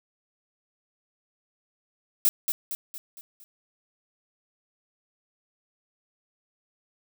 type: noise with echo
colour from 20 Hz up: violet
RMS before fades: -20 dBFS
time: 2.25-2.29 s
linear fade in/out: 0 ms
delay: 230 ms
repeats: 5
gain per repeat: -6 dB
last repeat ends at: 3.44 s
effects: none

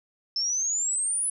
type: exponential sweep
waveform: sine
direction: up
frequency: 5274 to 10230 Hz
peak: -24 dBFS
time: 0.36-1.3 s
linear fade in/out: 2 ms
effects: none

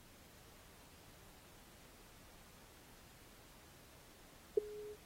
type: tone with ADSR envelope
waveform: sine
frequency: 420 Hz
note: G#4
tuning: 19 cents sharp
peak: -22 dBFS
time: 4.57-4.97 s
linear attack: 8 ms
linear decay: 12 ms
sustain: -24 dB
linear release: 58 ms
effects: pink hiss -62 dBFS RMS until 5.05 s + AAC 48 kbps

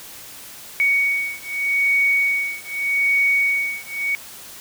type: beating tone pair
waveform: sine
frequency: 2237 / 2237.82 Hz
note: C#7 / C#7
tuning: +15 / +16 cents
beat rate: 0.82 Hz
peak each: -20 dBFS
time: 0.8-4.15 s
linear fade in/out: 0 ms
effects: white hiss -39 dBFS RMS until 4.6 s

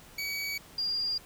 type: tone pair in turn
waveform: 25% pulse / sine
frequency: 2268 / 4806 Hz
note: C#7 / D8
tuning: +39 / +39 cents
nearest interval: octave + minor second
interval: 1300 cents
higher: second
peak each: -28 / -28 dBFS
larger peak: neither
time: 0.18-0.58 / 0.78-1.18 s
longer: neither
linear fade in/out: 5 ms
effects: pink hiss -53 dBFS RMS until 1.25 s

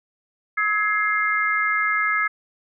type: tone cluster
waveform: sine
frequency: 1283 / 1672 / 2104 Hz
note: E6 / G#6 / C7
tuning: -47 / +11 / +9 cents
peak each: -23 dBFS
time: 0.57-2.28 s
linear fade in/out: 10 ms
effects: none

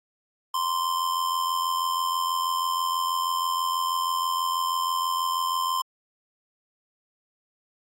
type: tone with amplitude modulation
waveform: square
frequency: 1041 Hz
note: C6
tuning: 9 cents flat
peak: -22 dBFS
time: 0.54-5.82 s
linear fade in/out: 5 ms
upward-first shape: sine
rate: 86.2 Hz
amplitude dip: 55%
effects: AAC 64 kbps

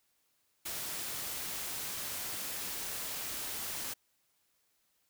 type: noise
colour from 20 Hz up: white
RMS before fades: -39 dBFS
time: 0.65-3.94 s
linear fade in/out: 10 ms
effects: white hiss -75 dBFS RMS until 5.09 s

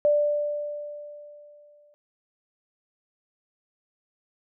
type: tone with exponential decay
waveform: sine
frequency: 589 Hz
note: D5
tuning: 5 cents sharp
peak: -16 dBFS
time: 0.05-1.94 s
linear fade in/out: 0 ms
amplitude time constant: 410 ms
effects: none

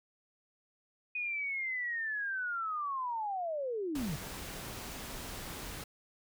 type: linear sweep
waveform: sine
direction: down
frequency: 2489 to 130.81 Hz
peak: -33 dBFS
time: 1.15-4.16 s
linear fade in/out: 5 ms
type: noise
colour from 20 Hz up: pink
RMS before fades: -43 dBFS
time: 3.95-5.84 s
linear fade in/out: 5 ms
effects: none

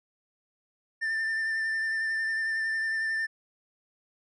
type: tone with vibrato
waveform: triangle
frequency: 1786 Hz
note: A6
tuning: 25 cents sharp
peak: -25 dBFS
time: 1.01-3.27 s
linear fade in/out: 20 ms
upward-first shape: triangle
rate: 11 Hz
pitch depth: 23 cents each way
effects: resampled to 22050 Hz

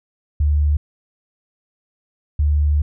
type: tone pair in turn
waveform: sine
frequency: 73.9 / 73.9 Hz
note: D2 / D2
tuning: +11 / +11 cents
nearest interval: unison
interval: 0 cents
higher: neither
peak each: -13 dBFS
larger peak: neither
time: 0.4-0.77 / 2.39-2.82 s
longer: second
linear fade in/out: 5 ms
effects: none

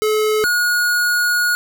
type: tone pair in turn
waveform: square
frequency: 429.8 / 1445.7 Hz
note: A4 / F#6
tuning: -41 / -41 cents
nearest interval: octave + major sixth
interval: 2100 cents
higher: second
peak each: -15 dBFS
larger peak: neither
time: 0.02-0.44 / 0.44-1.55 s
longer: second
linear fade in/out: 0 ms
effects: 8-bit

